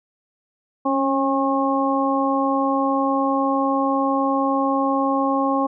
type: harmonic tone with a mistuned harmonic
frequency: 271 Hz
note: C#4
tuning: 39 cents flat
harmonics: 1 / 2 / 3 / 4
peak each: -21 / -24 / -24 / -23 dBFS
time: 0.85-5.67 s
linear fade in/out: 10 ms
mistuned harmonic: 1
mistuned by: +23 cents
effects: none